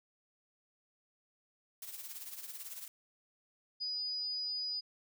blue noise with tremolo, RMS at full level -43 dBFS, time 1.82-2.88 s, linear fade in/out 2 ms, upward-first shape triangle, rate 18 Hz, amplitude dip 70%
sine tone, 4948 Hz, D#8, 10 cents flat, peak -35 dBFS, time 3.8-4.81 s, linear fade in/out 20 ms
effects none

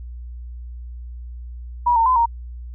sine tone with pitch steps, 964 / 911 / 1018 / 932 Hz, B5 / A#5 / C6 / A#5, -42 / -40 / -48 / -1 cents, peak -13 dBFS, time 1.86-2.26 s, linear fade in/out 10 ms, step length 100 ms, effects added 60 Hz sine -31 dBFS peak until 2.74 s

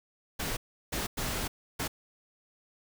pink noise bursts at uneven times, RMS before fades -33 dBFS, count 4, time 0.39-0.57 / 0.92-1.07 / 1.17-1.48 / 1.79-1.88 s, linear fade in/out 10 ms, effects none

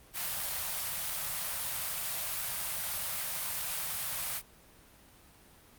white band-stop noise, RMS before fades -35 dBFS, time 0.13-4.42 s, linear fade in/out 50 ms, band 180 to 550 Hz, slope 48 dB/octave, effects pink hiss -58 dBFS RMS until 5.78 s + Opus 32 kbps

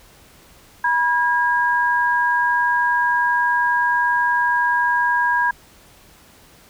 sine tone pair together, 970 / 1631.3 Hz, B5 / G#6, -31 / -31 cents, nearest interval major sixth, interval 900 cents, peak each -18 dBFS, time 0.84-5.51 s, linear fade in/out 5 ms, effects pink hiss -49 dBFS RMS until 6.69 s

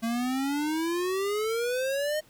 square exponential sweep, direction up, 225.1 to 622.3 Hz, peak -27 dBFS, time 0.02-2.21 s, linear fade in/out 20 ms, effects pink hiss -59 dBFS RMS until 2.29 s

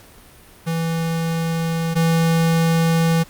square tone pair in turn, 164.81 / 164.81 Hz, E3 / E3, 0 / 0 cents, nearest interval unison, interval 0 cents, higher neither, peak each -20 / -15 dBFS, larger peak second, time 0.66-1.95 / 1.95-3.24 s, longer neither, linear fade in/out 20 ms, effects pink hiss -46 dBFS RMS until 3.29 s + Opus 48 kbps

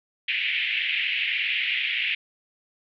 white band-pass noise, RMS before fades -26 dBFS, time 0.28-2.15 s, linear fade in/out 5 ms, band 2000 to 3000 Hz, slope 48 dB/octave, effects none

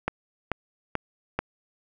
click train, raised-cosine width 0.5 ms, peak -10 dBFS, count 4, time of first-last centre 0.08-1.39 s, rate 2.29 Hz, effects none

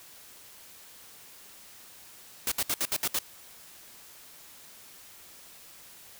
white noise bursts, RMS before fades -28 dBFS, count 7, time 2.47-3.189 s, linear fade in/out 2 ms, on 47 ms, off 65 ms, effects white hiss -51 dBFS RMS until 6.19 s

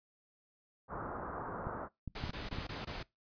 white low-pass noise, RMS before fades -42 dBFS, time 0.88-1.89 s, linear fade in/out 50 ms, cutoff 1400 Hz, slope 48 dB/octave
clicks, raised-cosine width 5 ms, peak -28 dBFS, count 6, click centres 1.67 / 2.077 / 2.239 / 2.295 / 2.528 / 2.586 s
pink noise bursts, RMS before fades -42 dBFS, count 5, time 2.15-3.03 s, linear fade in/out 5 ms, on 160 ms, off 20 ms
effects noise-tail reverb RT60 0.2 s tail -22 dB re dry + resampled to 11025 Hz

